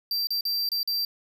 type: tone with dropouts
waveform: square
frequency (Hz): 4700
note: D8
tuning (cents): +1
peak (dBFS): -25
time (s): 0.11-1.05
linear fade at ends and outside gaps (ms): 2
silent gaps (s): 0.271-0.305 / 0.409-0.452 / 0.69-0.717 / 0.831-0.875
effects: none